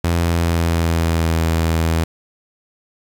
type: tone with pitch glide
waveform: sawtooth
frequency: 85 to 81.82 Hz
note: F2 to E2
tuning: -46 to -12 cents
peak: -11 dBFS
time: 0.04-2.04 s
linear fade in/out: 5 ms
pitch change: -66 cents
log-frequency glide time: 0.15-1.38 s
effects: 7-bit